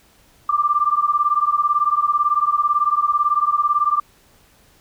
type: beating tone pair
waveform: sine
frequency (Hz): 1174.7 / 1192.7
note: D6 / D6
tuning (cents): 0 / +26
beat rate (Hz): 18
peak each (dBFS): -18 / -18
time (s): 0.49-4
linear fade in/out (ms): 5
effects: pink hiss -54 dBFS RMS until 4.8 s